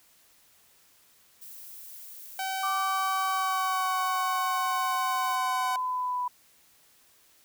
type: noise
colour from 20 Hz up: violet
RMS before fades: -45 dBFS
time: 1.41-5.36 s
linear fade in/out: 10 ms
type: tone with pitch glide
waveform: sawtooth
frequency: 764 to 750.9 Hz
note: G5 to F#5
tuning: -45 to +25 cents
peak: -26 dBFS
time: 2.39-5.76 s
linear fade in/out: 2 ms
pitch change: -30 cents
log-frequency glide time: 3.32-3.93 s
type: linear sweep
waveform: sine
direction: down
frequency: 1174.7 to 987.8 Hz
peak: -27 dBFS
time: 2.63-6.28 s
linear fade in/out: 5 ms
effects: white hiss -61 dBFS RMS until 7.44 s